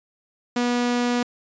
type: tone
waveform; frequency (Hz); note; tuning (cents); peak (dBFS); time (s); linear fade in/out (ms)
sawtooth; 242.9; B3; -29; -16; 0.56-1.23; 5
effects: resampled to 16000 Hz

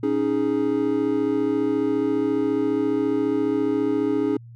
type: chord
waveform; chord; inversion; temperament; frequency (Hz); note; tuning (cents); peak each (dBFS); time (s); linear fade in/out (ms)
triangle; C# suspended second; none; just; 277.2 / 311.8 / 415.8; C#4 / D#4 / G#4; 0 / +4 / +2; -22 / -22 / -22; 0.03-4.37; 5
effects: added 117 Hz sine -40 dBFS peak until 4.55 s

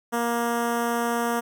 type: tone with notch filter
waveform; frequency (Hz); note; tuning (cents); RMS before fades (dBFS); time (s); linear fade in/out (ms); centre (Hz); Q
10% pulse; 235.4; A#3; +17; -25; 0.12-1.41; 20; 4000; 1
effects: none

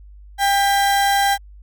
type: tone pair together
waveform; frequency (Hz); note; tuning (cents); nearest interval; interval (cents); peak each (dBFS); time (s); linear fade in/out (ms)
35% pulse; 797 / 1977.2; G5 / B6; +28 / +1; octave + major third; 1573; -13 / -24; 0.38-1.38; 50
effects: added 50 Hz sine -39 dBFS peak until 1.62 s

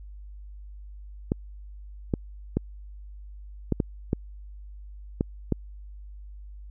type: clicks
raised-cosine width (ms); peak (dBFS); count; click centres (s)
3; -10; 8; 1.319 / 2.138 / 2.57 / 3.723 / 3.802 / 4.131 / 5.209 / 5.523
effects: added 50 Hz sine -40 dBFS peak until 6.7 s

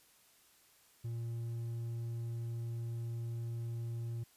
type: tone with hard clipping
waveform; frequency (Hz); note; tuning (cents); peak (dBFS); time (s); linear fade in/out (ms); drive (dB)
sine; 116.54; A#2; 0; -38; 1.04-4.24; 10; 3
effects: white hiss -66 dBFS RMS until 4.36 s + resampled to 32000 Hz

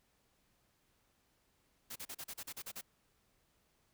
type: noise bursts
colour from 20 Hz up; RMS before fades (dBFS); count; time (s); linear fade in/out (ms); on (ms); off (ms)
white; -45; 10; 1.9-2.813; 10; 58; 37
effects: pink hiss -75 dBFS RMS until 3.93 s

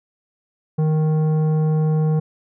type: tone with tanh clipping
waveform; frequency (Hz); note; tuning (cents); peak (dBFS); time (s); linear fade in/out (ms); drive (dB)
sine; 155.56; D#3; 0; -17; 0.78-2.2; 10; 11
effects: none

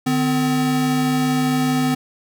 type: tone pair together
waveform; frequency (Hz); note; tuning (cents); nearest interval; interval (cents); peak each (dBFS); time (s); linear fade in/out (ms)
square; 150.86 / 255.7; D3 / C4; +47 / -40; major sixth; 913; -24 / -18; 0.06-1.95; 10
effects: none

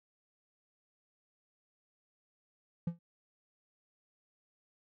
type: tone with exponential decay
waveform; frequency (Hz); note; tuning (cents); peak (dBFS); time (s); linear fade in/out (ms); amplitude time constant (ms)
triangle; 170; F3; -46; -26; 2.87-2.99; 5; 24
effects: none

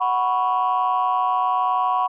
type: chord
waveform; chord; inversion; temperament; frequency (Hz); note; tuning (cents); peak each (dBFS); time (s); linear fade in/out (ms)
sine; F# suspended fourth; none; equal; 740 / 987.8 / 1108.7; F#5 / B5 / C#6; 0 / 0 / 0; -21; 0-2.08; 20
effects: tanh soft clip ceiling -12 dBFS

